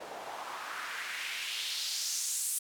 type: noise with band-pass filter sweep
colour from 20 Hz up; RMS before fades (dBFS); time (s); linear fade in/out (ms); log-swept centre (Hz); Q
white; -37; 0-2.59; 10; 560 to 9700; 2.1
effects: none